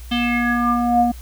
square tone with low-pass filter sweep, 239.8 Hz, A#3, 49 cents sharp, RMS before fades -18 dBFS, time 0.11-1.12 s, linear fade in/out 10 ms, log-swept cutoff 3300 to 580 Hz, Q 6.9, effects added 60 Hz sine -33 dBFS peak until 1.21 s + white hiss -46 dBFS RMS until 1.21 s

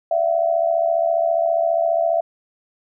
sine tone with amplitude modulation, 668 Hz, E5, 23 cents sharp, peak -12 dBFS, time 0.11-2.21 s, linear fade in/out 5 ms, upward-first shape sine, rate 74.8 Hz, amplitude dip 80%, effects none

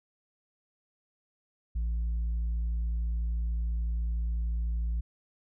sine tone with tanh clipping, 56.9 Hz, A#1, 41 cents flat, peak -28 dBFS, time 1.75-5.01 s, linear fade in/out 10 ms, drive 2 dB, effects none

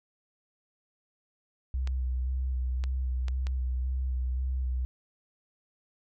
sine tone with vibrato, 63.8 Hz, C2, 43 cents flat, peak -27 dBFS, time 1.74-4.85 s, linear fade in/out 0 ms, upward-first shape square, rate 1.9 Hz, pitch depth 22 cents each way
clicks, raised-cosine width 0.2 ms, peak -23 dBFS, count 4, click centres 1.874 / 2.839 / 3.283 / 3.469 s
effects none

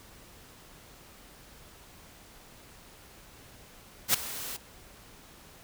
white noise with ADSR envelope, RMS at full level -21 dBFS, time 4.08-4.57 s, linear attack 61 ms, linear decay 6 ms, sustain -17 dB, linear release 10 ms, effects pink hiss -53 dBFS RMS until 5.63 s

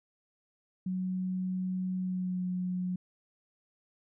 sine tone with pitch glide, 185 to 181.82 Hz, F#3 to F#3, 0 to -30 cents, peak -30 dBFS, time 0.86-2.96 s, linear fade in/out 5 ms, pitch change -30 cents, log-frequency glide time 1.98-2.44 s, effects none

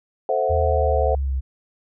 sine chord, F# half-diminished seventh, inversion first, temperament equal, 440 / 523.3 / 659.3 / 740 Hz, A4 / C5 / E5 / F#5, 0 / 0 / 0 / 0 cents, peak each -25 / -22 / -24 / -24 dBFS, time 0.29-1.15 s, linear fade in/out 2 ms
sine exponential sweep, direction down, 82.8 to 65.1 Hz, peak -20 dBFS, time 0.49-1.41 s, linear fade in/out 20 ms
effects none

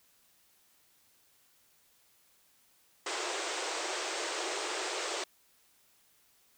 pink band-pass noise, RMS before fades -36 dBFS, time 3.06-5.24 s, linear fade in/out 5 ms, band 330 to 8600 Hz, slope 96 dB/octave, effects white hiss -67 dBFS RMS until 6.57 s

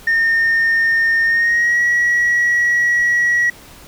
sine tone with pitch glide, 1825 to 1920.2 Hz, A#6 to B6, -37 to -49 cents, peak -10 dBFS, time 0.07-3.5 s, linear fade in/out 5 ms, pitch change +88 cents, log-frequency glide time 1.24-1.82 s, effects tanh soft clip ceiling -10 dBFS + pink hiss -41 dBFS RMS until 3.87 s

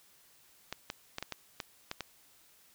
clicks, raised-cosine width 0.2 ms, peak -19 dBFS, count 8, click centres 0.726 / 0.901 / 1.184 / 1.226 / 1.323 / 1.602 / 1.914 / 2.007 s, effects white hiss -63 dBFS RMS until 2.74 s

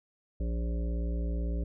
harmonic tone, 58 Hz, A#1, 8 cents flat, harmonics 1 / 3 / 5 / 7 / 9 / 10, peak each -29 / -39 / -43 / -46 / -48 / -49 dBFS, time 0.4-1.64 s, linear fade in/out 5 ms, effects none

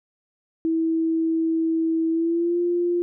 sine tone with pitch glide, 325.4 to 348.8 Hz, E4 to F4, -22 to -2 cents, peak -19 dBFS, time 0.65-3.02 s, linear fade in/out 0 ms, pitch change +120 cents, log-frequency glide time 2.1-2.59 s, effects none

